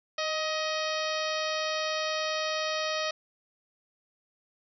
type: harmonic tone with a mistuned harmonic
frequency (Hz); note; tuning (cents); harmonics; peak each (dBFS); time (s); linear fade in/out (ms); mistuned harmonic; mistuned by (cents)
629; D#5; +19; 1 / 2 / 3 / 4 / 5 / 6 / 7 / 8 / 9; -32 / -35 / -37 / -38 / -39 / -40 / -40 / -41 / -42; 0.18-3.11; 5; 1; -23
effects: none